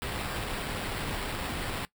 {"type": "noise with sample-and-hold", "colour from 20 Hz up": "pink", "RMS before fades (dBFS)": -34, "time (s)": [0.02, 1.85], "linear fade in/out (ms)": 0, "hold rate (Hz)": 6300, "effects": ["noise-tail reverb RT60 0.1 s tail -19 dB re dry"]}